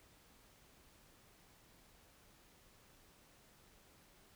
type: silence
effects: pink hiss -66 dBFS RMS until 4.35 s